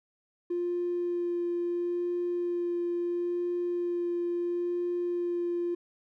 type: tone with vibrato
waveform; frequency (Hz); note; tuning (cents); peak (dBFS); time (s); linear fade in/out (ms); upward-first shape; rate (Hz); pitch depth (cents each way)
triangle; 349.2; F4; 0; -24; 0.5-5.75; 10; sine; 0.74; 10
effects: tanh soft clip ceiling -25 dBFS